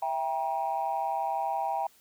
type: chord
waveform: sine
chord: E diminished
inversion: none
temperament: just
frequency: 659.3 / 791.1 / 949.3 Hz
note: E5 / G5 / Bb5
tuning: 0 / +16 / +31 cents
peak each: -34 / -29 / -32 dBFS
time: 0.02-1.87 s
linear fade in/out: 5 ms
effects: tanh soft clip ceiling -20 dBFS + white hiss -61 dBFS RMS until 2 s